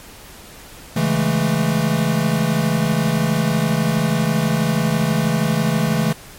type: chord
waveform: square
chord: A major seventh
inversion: first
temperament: equal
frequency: 138.59 / 164.81 / 207.7 / 220 Hz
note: C#3 / E3 / G#3 / A3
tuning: 0 / 0 / 0 / 0 cents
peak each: -23 / -20 / -25 / -22 dBFS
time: 0.96-6.13 s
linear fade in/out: 5 ms
effects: pink hiss -40 dBFS RMS until 6.38 s + MP3 64 kbps